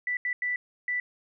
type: tone bursts at uneven times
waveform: sine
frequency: 1975.5 Hz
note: B6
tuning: in tune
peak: -26 dBFS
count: 4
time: 0.07-0.17 / 0.25-0.33 / 0.42-0.56 / 0.88-1 s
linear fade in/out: 2 ms
effects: none